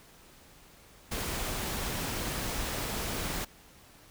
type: noise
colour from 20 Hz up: pink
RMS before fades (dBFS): -34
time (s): 1.11-3.45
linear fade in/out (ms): 10
effects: pink hiss -56 dBFS RMS until 4.1 s